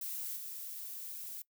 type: noise with level steps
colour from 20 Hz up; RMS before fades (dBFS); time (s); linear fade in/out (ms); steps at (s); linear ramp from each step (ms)
violet; -40 / -44; 0.01-1.42; 5; 0.36; 10
effects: noise-tail reverb RT60 0.1 s tail -21 dB re dry